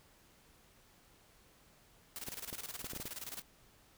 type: noise with tremolo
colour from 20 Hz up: white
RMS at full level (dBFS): -43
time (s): 2.16-3.42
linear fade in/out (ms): 0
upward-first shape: square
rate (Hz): 19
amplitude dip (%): 75
type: clicks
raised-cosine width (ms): 2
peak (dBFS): -32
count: 7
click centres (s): 2.285 / 2.528 / 2.844 / 2.934 / 2.964 / 3 / 3.055
effects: pink hiss -65 dBFS RMS until 3.97 s